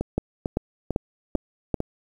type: two click trains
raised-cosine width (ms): 2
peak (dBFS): -9 / -12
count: 5 / 5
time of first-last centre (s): 0.18-1.742 / 0.01-1.804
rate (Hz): 2.56 / 2.23
effects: 8-bit